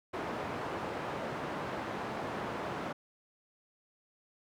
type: band-pass noise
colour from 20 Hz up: white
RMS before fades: -38 dBFS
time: 0.13-2.93 s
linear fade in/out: 10 ms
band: 110 to 1000 Hz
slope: 12 dB/octave
effects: none